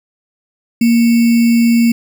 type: tone with sample-and-hold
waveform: sine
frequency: 233.1 Hz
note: A#3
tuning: in tune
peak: -7 dBFS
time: 0.81-1.92 s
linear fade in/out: 5 ms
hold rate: 2450 Hz
effects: none